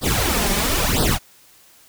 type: noise with flanger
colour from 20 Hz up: pink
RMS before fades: -19 dBFS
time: 0.01-1.19 s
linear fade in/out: 50 ms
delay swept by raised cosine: 0.21 to 5.11 ms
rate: 1 Hz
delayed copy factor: +0.95
effects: white hiss -51 dBFS RMS until 1.88 s